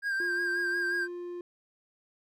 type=tone with vibrato; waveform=triangle; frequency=1600 Hz; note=G6; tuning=35 cents sharp; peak=-26 dBFS; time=0.02-1.08 s; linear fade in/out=50 ms; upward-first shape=sine; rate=5.6 Hz; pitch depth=41 cents each way
type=tone; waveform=triangle; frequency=351.6 Hz; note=F4; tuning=12 cents sharp; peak=-34 dBFS; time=0.2-1.41 s; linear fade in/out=2 ms
effects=none